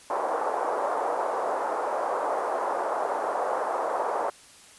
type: band-pass noise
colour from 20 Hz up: pink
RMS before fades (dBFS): -28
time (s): 0.1-4.3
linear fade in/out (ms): 2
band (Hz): 500 to 1100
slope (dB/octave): 24
effects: white hiss -51 dBFS RMS until 4.78 s + resampled to 24000 Hz